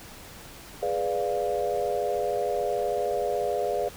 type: chord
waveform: sine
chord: G# diminished seventh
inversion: none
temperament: equal with one note detuned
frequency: 415.3 / 493.9 / 587.3 / 700.5 Hz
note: G#4 / B4 / D5 / F5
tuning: 0 / 0 / 0 / +5 cents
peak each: -30 dBFS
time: 0.82-3.89 s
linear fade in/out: 10 ms
effects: pink hiss -45 dBFS RMS until 3.96 s